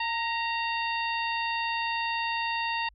harmonic tone with a mistuned harmonic, 920 Hz, A#5, 23 cents flat, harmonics 1 / 2 / 3 / 4 / 5, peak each -30 / -34 / -33 / -39 / -41 dBFS, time 0-2.89 s, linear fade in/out 5 ms, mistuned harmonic 2, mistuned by +39 cents, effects added 50 Hz sine -56 dBFS peak until 2.94 s

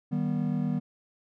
triangle chord, Eb augmented, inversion none, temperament just, 155.56 / 194.45 / 243.1 Hz, Eb3 / G3 / B3, 0 / -14 / -27 cents, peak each -28 / -29 / -28 dBFS, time 0.11-0.8 s, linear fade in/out 20 ms, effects none

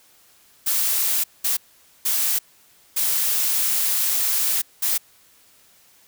blue noise bursts at uneven times, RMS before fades -21 dBFS, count 5, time 0.66-1.24 / 1.44-1.57 / 2.05-2.39 / 2.96-4.62 / 4.82-4.98 s, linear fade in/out 10 ms, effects white hiss -55 dBFS RMS until 6.07 s

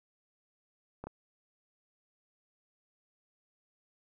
clicks, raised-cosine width 1 ms, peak -27 dBFS, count 2, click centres 1.04 / 1.07 s, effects none

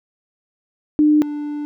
sine / triangle tone pair in turn, 300.9 / 294.9 Hz, D4 / D4, +42 / +7 cents, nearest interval unison, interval 35 cents, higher first, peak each -10 / -21 dBFS, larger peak first, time 0.99-1.22 / 1.22-1.65 s, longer second, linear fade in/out 0 ms, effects none

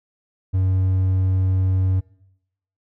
triangle tone, 93.9 Hz, F#2, 26 cents sharp, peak -14 dBFS, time 0.53-2.01 s, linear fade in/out 20 ms, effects noise-tail reverb RT60 0.8 s tail -21 dB re dry

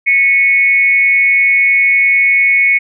sine tone with amplitude modulation, 2206 Hz, C#7, 9 cents flat, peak -4 dBFS, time 0.06-2.79 s, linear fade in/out 20 ms, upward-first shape sine, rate 249 Hz, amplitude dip 65%, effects none

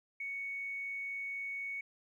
triangle tone with tanh clipping, 2224 Hz, C#7, 5 cents sharp, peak -37 dBFS, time 0.2-1.81 s, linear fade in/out 5 ms, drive 3 dB, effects none

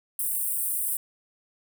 pink high-pass noise, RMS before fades -28 dBFS, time 0.19-0.97 s, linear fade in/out 2 ms, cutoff 8400 Hz, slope 96 dB/octave, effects none

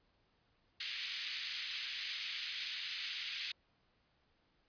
white band-pass noise, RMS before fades -42 dBFS, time 0.8-3.52 s, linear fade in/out 5 ms, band 2000 to 4600 Hz, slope 24 dB/octave, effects pink hiss -75 dBFS RMS until 4.68 s + resampled to 11025 Hz

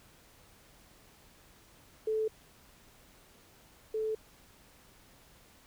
sine tone pair in turn, 436.5 / 436.5 Hz, A4 / A4, -14 / -14 cents, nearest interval unison, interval 0 cents, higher neither, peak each -28 / -30 dBFS, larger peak first, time 2.07-2.28 / 3.94-4.15 s, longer neither, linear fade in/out 5 ms, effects pink hiss -60 dBFS RMS until 5.66 s

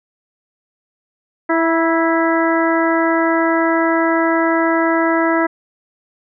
harmonic tone with a mistuned harmonic, 329.6 Hz, E4, in tune, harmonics 1 / 2 / 3 / 4 / 5 / 6, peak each -16 / -19 / -21 / -22 / -23 / -24 dBFS, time 1.49-5.47 s, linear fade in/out 10 ms, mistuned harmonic 3, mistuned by -25 cents, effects none

